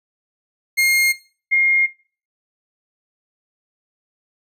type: tone pair in turn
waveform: 40% pulse / sine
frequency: 2132 / 2132 Hz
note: C7 / C7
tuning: +32 / +32 cents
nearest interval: unison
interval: 0 cents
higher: neither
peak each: -12 dBFS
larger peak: neither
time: 0.77-1.13 / 1.51-1.87 s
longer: neither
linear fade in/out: 20 ms
effects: noise-tail reverb RT60 0.4 s tail -18 dB re dry + resampled to 32000 Hz